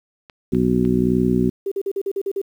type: clicks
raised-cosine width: 0.3 ms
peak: -24 dBFS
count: 3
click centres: 0.298 / 0.548 / 0.851 s
type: harmonic tone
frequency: 61.74 Hz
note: B1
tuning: in tune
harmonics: 1 / 2 / 3 / 4 / 5 / 6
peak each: -30 / -26 / -20 / -19 / -27 / -21 dBFS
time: 0.52-1.5 s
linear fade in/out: 10 ms
type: tone bursts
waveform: sine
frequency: 393.6 Hz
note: G4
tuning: 7 cents sharp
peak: -20 dBFS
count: 8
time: 1.66-2.416 s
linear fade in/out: 5 ms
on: 56 ms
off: 44 ms
effects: 8-bit